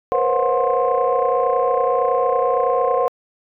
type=tone cluster; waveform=sine; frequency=474.4 / 507 / 536 / 725 / 1057 Hz; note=A#4 / B4 / C5 / F#5 / C6; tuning=+30 / +45 / +42 / -35 / +17 cents; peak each=-21 dBFS; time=0.12-3.08 s; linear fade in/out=0 ms; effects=tanh soft clip ceiling -7 dBFS